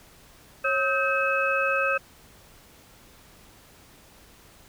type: tone cluster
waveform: sine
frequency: 547 / 1278 / 1560 / 2575 Hz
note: C#5 / D#6 / G6 / E7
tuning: -23 / +46 / -9 / -41 cents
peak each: -27 dBFS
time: 0.64-1.98 s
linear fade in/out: 10 ms
effects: pink hiss -53 dBFS RMS until 4.68 s